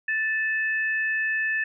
sine tone pair together, 1760 / 2589 Hz, A6 / E7, 0 / -32 cents, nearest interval perfect fifth, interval 668 cents, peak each -23 / -32 dBFS, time 0.08-1.64 s, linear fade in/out 5 ms, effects none

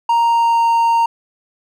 triangle tone with pitch glide, 932.3 to 924.8 Hz, A#5 to A#5, 0 to -14 cents, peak -9 dBFS, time 0.09-1.06 s, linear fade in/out 5 ms, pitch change -14 cents, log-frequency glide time 0.2-0.68 s, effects none

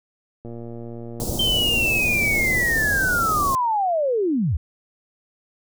click train, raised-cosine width 2 ms, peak -23 dBFS, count 256, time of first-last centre 0.45-2.629 s, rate 117 Hz
pink band-stop noise, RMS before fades -27 dBFS, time 1.2-3.55 s, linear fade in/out 0 ms, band 740 to 5200 Hz, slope 24 dB/octave
sine linear sweep, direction down, 3131 to 58.2 Hz, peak -18 dBFS, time 1.39-4.57 s, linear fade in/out 5 ms
effects none

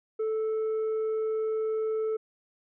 sine tone with tanh clipping, 438.4 Hz, A4, 6 cents flat, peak -27 dBFS, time 0.19-2.17 s, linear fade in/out 10 ms, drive 3 dB, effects none

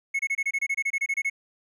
triangle tone bursts, 2190 Hz, C#7, 22 cents flat, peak -21 dBFS, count 15, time 0.14-1.299 s, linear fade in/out 10 ms, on 53 ms, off 26 ms, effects none

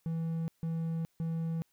triangle tone bursts, 163.9 Hz, E3, 10 cents flat, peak -29 dBFS, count 3, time 0.06-1.62 s, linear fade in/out 0 ms, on 420 ms, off 150 ms, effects white hiss -74 dBFS RMS until 1.72 s

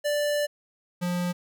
square tone pair in turn, 587.3 / 177.15 Hz, D5 / F3, 0 / +25 cents, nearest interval octave + major sixth, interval 2075 cents, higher first, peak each -24 / -26 dBFS, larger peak first, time 0.04-0.47 / 1.01-1.33 s, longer first, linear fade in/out 20 ms, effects none

